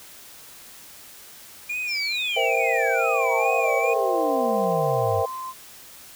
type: tone with vibrato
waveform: triangle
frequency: 2390 Hz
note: D7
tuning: 30 cents sharp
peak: -24 dBFS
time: 1.69-3.94 s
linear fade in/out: 10 ms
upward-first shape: sine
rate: 2.3 Hz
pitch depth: 84 cents each way
type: exponential sweep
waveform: sine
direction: down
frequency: 5560 to 92.1 Hz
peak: -27 dBFS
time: 1.87-5.24 s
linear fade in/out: 50 ms
type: chord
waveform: sine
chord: C dominant seventh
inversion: third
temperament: equal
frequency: 466.2 / 523.3 / 659.3 / 784 Hz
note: Bb4 / C5 / E5 / G5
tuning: 0 / 0 / 0 / 0 cents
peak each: -26 dBFS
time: 2.36-5.26 s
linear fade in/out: 10 ms
type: tone with pitch glide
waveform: sine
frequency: 1092 to 1038.5 Hz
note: C#6 to C6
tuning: -26 to -13 cents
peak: -30 dBFS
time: 3.29-5.54 s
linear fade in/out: 50 ms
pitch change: -87 cents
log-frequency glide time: 3.76-4.33 s
effects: white hiss -45 dBFS RMS until 6.15 s